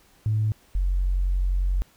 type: tone pair in turn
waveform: sine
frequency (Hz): 107.8 / 45.69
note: A2 / F#1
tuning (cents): -35 / -21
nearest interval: octave + minor third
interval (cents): 1486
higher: first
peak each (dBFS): -19 / -19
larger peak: neither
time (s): 0.26-0.52 / 0.75-1.82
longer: second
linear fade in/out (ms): 0
effects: tanh soft clip ceiling -15 dBFS + pink hiss -58 dBFS RMS until 1.96 s